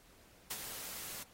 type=noise with ADSR envelope; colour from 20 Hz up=white; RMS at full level=-38 dBFS; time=0.5-1.23 s; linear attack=10 ms; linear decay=43 ms; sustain=-7 dB; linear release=4 ms; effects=pink hiss -63 dBFS RMS until 1.33 s + AAC 48 kbps